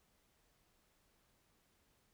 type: silence
effects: pink hiss -75 dBFS RMS until 2.13 s